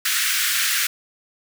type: high-pass noise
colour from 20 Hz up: pink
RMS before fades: -21 dBFS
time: 0.05-0.87 s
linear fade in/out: 5 ms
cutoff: 1400 Hz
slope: 48 dB/octave
effects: none